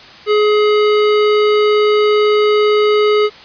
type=tone; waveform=square; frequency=421.1 Hz; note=G#4; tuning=24 cents sharp; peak=-10 dBFS; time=0.26-3.3 s; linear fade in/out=50 ms; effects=white hiss -37 dBFS RMS until 3.44 s + resampled to 11025 Hz